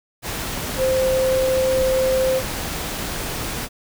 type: tone in noise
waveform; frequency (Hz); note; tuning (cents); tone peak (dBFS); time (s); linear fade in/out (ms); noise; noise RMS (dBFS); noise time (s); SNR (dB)
sine; 522; C5; -4; -16; 0.77-2.42; 50; pink; -27; 0.22-3.69; +8
effects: none